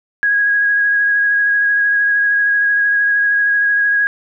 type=tone with vibrato; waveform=sine; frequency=1651 Hz; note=G#6; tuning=11 cents flat; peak=-11 dBFS; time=0.23-4.07 s; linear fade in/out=0 ms; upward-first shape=sine; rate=13 Hz; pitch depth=17 cents each way; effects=none